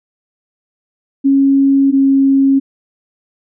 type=tone pair in turn; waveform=sine; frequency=274.3 / 272.2 Hz; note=C#4 / C#4; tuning=-18 / -31 cents; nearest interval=unison; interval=13 cents; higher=first; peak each=-7 dBFS; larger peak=neither; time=1.24-1.92 / 1.92-2.6 s; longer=neither; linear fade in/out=20 ms; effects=none